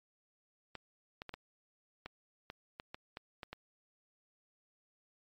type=clicks; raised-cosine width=0.3 ms; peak=-27 dBFS; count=11; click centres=0.753 / 1.219 / 1.293 / 1.34 / 2.06 / 2.501 / 2.799 / 2.945 / 3.171 / 3.432 / 3.53 s; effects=MP3 64 kbps